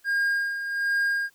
triangle tone with tremolo, 1618 Hz, G#6, 46 cents flat, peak -19 dBFS, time 0.04-1.3 s, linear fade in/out 50 ms, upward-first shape sine, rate 1.3 Hz, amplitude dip 60%, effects white hiss -62 dBFS RMS until 1.34 s

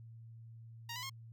10% pulse tone with pitch steps, 936 / 997 / 1075 Hz, A#5 / B5 / C6, +7 / +16 / +47 cents, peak -33 dBFS, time 0.89-1.097 s, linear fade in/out 5 ms, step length 69 ms, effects added 114 Hz sine -50 dBFS peak until 1.32 s + Opus 48 kbps

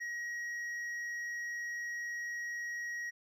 sine tone with hard clipping, 1898 Hz, A#6, 31 cents sharp, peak -38 dBFS, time 0-3.11 s, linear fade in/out 20 ms, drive 4 dB, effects none

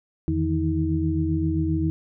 sine tone cluster, 83.6 / 154.1 / 161.7 / 319.1 Hz, E2 / D#3 / E3 / D#4, +25 / -16 / -33 / +44 cents, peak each -25 / -28 / -30 / -24 dBFS, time 0.28-1.9 s, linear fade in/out 0 ms, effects none

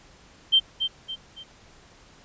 sine tone with echo, 3136 Hz, G7, in tune, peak -14 dBFS, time 0.52-0.6 s, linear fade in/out 20 ms, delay 280 ms, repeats 3, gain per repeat -8 dB, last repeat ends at 1.44 s, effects pink hiss -53 dBFS RMS until 2.24 s + resampled to 16000 Hz

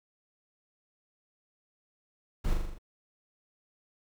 brown noise with echo, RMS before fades -29 dBFS, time 2.44-2.54 s, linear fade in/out 10 ms, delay 41 ms, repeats 6, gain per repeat -3 dB, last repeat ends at 2.786 s, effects none

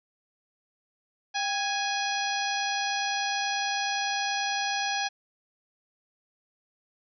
harmonic tone with a mistuned harmonic, 830.6 Hz, G#5, in tune, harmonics 1 / 2 / 3 / 4 / 5 / 6 / 7, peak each -30 / -33 / -35 / -36 / -37 / -38 / -38 dBFS, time 1.34-5.09 s, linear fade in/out 20 ms, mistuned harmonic 1, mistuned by -77 cents, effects none

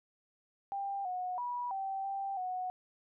sine tone with pitch steps, 793 / 730 / 974 / 776 / 785 / 736 Hz, G5 / F#5 / B5 / G5 / G5 / F#5, +20 / -24 / -24 / -18 / +2 / -9 cents, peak -34 dBFS, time 0.72-2.7 s, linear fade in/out 0 ms, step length 330 ms, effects none

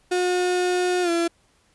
35% pulse tone with pitch glide, 360.6 to 338.4 Hz, F#4 to E4, -45 to +45 cents, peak -18 dBFS, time 0.11-1.28 s, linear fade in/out 10 ms, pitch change -110 cents, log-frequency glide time 1.02-1.1 s, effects pink hiss -62 dBFS RMS until 1.74 s + resampled to 24000 Hz

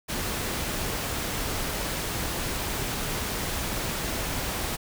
pink noise, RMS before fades -30 dBFS, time 0.08-4.77 s, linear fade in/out 20 ms, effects none

